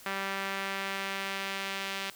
sawtooth tone with band-pass filter sweep, 195.1 Hz, G3, 8 cents flat, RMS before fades -35 dBFS, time 0.06-2.1 s, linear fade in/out 0 ms, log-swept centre 1800 to 2900 Hz, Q 1.1, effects white hiss -52 dBFS RMS until 2.15 s

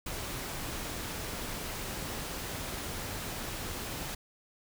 pink noise with ADSR envelope, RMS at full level -36 dBFS, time 0.06-4.15 s, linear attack 6 ms, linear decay 4 ms, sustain -2 dB, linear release 7 ms, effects none

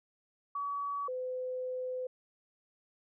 sine tone pair in turn, 1136 / 508.1 Hz, C#6 / B4, +42 / +49 cents, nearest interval octave + major second, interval 1393 cents, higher first, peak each -33 / -34 dBFS, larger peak first, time 0.55-1.08 / 1.08-2.07 s, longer second, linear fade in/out 5 ms, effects none

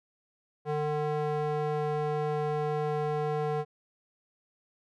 square tone with band-pass filter, 150.3 Hz, D3, 40 cents sharp, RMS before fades -30 dBFS, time 0.65-3.65 s, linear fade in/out 50 ms, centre 580 Hz, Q 1.4, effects none

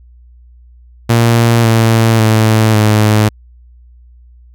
sawtooth tone with pitch steps, 116.54 / 113.29 / 110.13 / 107.05 Hz, A#2 / A#2 / A2 / A2, 0 / -49 / +2 / -47 cents, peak -3 dBFS, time 1.09-3.29 s, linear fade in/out 10 ms, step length 550 ms, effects added 60 Hz sine -38 dBFS peak until 4.54 s

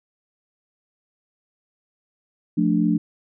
sine chord, D minor, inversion first, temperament just, 176.2 / 220.2 / 293.7 Hz, F3 / A3 / D4, +16 / +2 / 0 cents, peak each -21 dBFS, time 2.57-2.98 s, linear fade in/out 10 ms, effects none

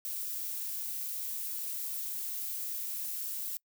violet noise, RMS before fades -37 dBFS, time 0.05-3.57 s, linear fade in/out 0 ms, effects noise-tail reverb RT60 0.1 s tail -26 dB re dry

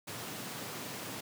pink high-pass noise, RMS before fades -42 dBFS, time 0.07-1.21 s, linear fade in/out 10 ms, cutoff 100 Hz, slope 48 dB/octave, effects none

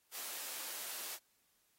white high-pass noise, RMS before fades -44 dBFS, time 0.11-1.19 s, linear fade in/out 50 ms, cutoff 400 Hz, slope 12 dB/octave, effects white hiss -75 dBFS RMS until 1.78 s + AAC 48 kbps

